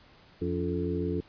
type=harmonic tone with a mistuned harmonic; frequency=87.31 Hz; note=F2; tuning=in tune; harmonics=1 / 2 / 3 / 4 / 5; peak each=-34 / -34 / -34 / -34 / -34 dBFS; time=0.41-1.21 s; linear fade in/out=10 ms; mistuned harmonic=3; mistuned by=+120 cents; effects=pink hiss -57 dBFS RMS until 1.28 s + resampled to 11025 Hz

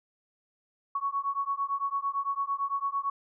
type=beating tone pair; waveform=sine; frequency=1108.7 / 1117.6 Hz; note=C#6 / C#6; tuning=0 / +14 cents; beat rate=8.9 Hz; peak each=-31 dBFS; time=0.95-3.1 s; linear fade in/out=5 ms; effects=none

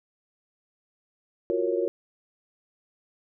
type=chord; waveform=sine; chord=Gb major seventh; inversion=third; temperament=equal; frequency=349.2 / 370 / 466.2 / 554.4 Hz; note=F4 / Gb4 / Bb4 / Db5; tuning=0 / 0 / 0 / 0 cents; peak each=-28 / -29 / -28 / -30 dBFS; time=1.5-1.88 s; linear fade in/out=0 ms; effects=none

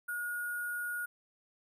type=tone with sample-and-hold; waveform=sine; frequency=1442 Hz; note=F#6; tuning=45 cents flat; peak=-34 dBFS; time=0.08-1.06 s; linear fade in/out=10 ms; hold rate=11025 Hz; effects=none

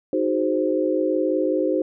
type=chord; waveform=sine; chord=Ab dominant seventh; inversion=second; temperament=equal; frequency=311.1 / 370 / 415.3 / 523.3 Hz; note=Eb4 / Gb4 / Ab4 / C5; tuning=0 / 0 / 0 / 0 cents; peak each=-23 / -24 / -29 / -23 dBFS; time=0.13-1.82 s; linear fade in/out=2 ms; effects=none

